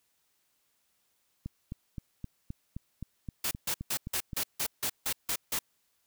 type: click train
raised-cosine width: 5 ms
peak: -25 dBFS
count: 12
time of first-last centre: 1.46-4.332 s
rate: 3.83 Hz
type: noise bursts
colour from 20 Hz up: white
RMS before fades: -31 dBFS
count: 10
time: 3.44-5.59 s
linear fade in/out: 5 ms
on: 71 ms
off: 160 ms
effects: white hiss -74 dBFS RMS until 6.06 s